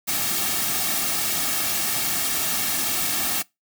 white noise with comb filter, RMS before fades -24 dBFS, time 0.07-3.43 s, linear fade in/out 20 ms, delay 2 ms, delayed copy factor -0.6, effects noise-tail reverb RT60 0.2 s tail -23 dB re dry

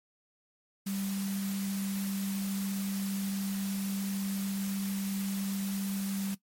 sine tone in noise, 196 Hz, G3, in tune, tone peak -31 dBFS, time 0.86-6.35 s, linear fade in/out 10 ms, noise white, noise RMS -42 dBFS, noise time 0.86-6.35 s, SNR +8 dB, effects noise-tail reverb RT60 0.1 s tail -18 dB re dry + MP3 64 kbps

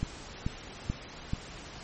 click train, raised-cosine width 5 ms, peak -17 dBFS, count 4, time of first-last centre 0.03-1.334 s, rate 2.3 Hz, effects pink hiss -45 dBFS RMS until 1.83 s + MP3 32 kbps

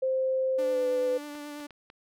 sine tone with pitch glide, 523.3 to 503.4 Hz, C5 to B4, 0 to +33 cents, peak -24 dBFS, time 0.02-1.18 s, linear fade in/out 10 ms, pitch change -67 cents, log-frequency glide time 0.58-0.83 s
sawtooth tone with vibrato, 293.7 Hz, D4, in tune, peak -34 dBFS, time 0.58-1.67 s, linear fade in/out 10 ms, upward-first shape triangle, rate 9.2 Hz, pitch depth 21 cents each way
clicks, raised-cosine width 0.3 ms, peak -32 dBFS, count 4, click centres 1.353 / 1.603 / 1.707 / 1.901 s
effects none

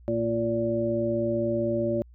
harmonic tone, 115.6 Hz, A#2, 14 cents flat, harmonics 1 / 2 / 3 / 5, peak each -33 / -30 / -28 / -27 dBFS, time 0.08-2.02 s, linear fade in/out 0 ms, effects added 60 Hz sine -48 dBFS peak until 2.14 s

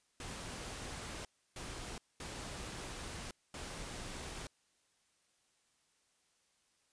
pink noise bursts at uneven times, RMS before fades -45 dBFS, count 4, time 0.2-1.25 / 1.56-1.98 / 2.2-3.31 / 3.54-4.47 s, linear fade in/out 2 ms, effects white hiss -75 dBFS RMS until 6.92 s + resampled to 22050 Hz

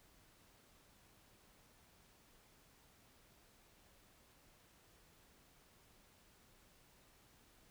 silence, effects pink hiss -68 dBFS RMS until 7.7 s

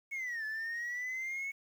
sine linear two-way sweep, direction down then up, 2217 to 1724 to 2217 Hz, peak -33 dBFS, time 0.11-1.52 s, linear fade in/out 20 ms, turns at 0.45 s, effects tanh soft clip ceiling -34 dBFS + 10-bit

